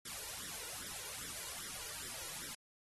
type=noise with flanger; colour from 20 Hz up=white; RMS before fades=-45 dBFS; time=0.05-2.55 s; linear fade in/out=5 ms; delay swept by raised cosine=0.54 to 2.14 ms; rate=2.5 Hz; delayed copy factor=+0.9; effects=AAC 32 kbps